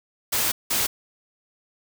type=noise bursts at uneven times; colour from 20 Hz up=white; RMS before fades=-23 dBFS; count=2; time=0.32-0.52 / 0.7-0.87 s; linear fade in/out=10 ms; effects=none